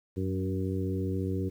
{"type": "harmonic tone with a mistuned harmonic", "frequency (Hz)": 94.5, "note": "F#2", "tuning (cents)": 37, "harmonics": [1, 2, 3, 4, 5], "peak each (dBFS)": [-31, -35, -35, -36, -40], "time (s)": [0.16, 1.5], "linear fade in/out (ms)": 20, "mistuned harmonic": 2, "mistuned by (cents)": -17, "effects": ["10-bit"]}